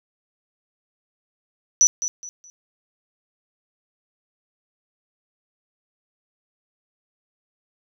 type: tone with echo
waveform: sine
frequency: 5930 Hz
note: F#8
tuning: 3 cents sharp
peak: -11 dBFS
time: 1.81-1.87 s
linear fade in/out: 0 ms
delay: 210 ms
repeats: 3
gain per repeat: -11 dB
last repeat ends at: 2.5 s
effects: none